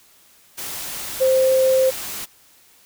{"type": "tone in noise", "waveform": "sine", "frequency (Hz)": 523.3, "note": "C5", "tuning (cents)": 0, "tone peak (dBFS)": -13, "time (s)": [1.2, 1.91], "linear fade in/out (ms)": 20, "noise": "white", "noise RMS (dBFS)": -30, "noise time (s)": [0.57, 2.26], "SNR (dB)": 14, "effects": ["white hiss -53 dBFS RMS until 2.85 s"]}